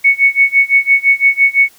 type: tone with tremolo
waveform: sine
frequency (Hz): 2217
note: C#7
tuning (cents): 0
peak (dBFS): -4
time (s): 0.04-1.69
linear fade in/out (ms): 10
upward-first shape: sine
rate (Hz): 5.9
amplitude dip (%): 95
effects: white hiss -46 dBFS RMS until 1.78 s